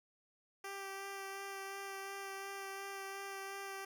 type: tone with vibrato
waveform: 10% pulse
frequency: 392 Hz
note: G4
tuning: in tune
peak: -35 dBFS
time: 0.64-3.85 s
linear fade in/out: 5 ms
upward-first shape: sine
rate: 2.8 Hz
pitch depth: 13 cents each way
effects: none